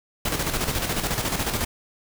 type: noise with tremolo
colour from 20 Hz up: pink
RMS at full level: -24 dBFS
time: 0.25-1.65 s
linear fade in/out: 5 ms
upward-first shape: square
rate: 14 Hz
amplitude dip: 50%
effects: none